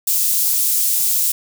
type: high-pass noise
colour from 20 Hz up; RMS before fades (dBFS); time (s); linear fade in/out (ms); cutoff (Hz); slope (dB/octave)
white; -17; 0.07-1.32; 5; 6900; 12
effects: none